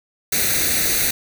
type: noise with comb filter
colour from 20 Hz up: white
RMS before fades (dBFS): -19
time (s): 0.32-1.11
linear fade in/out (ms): 5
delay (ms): 0.48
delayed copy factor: +0.7
effects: none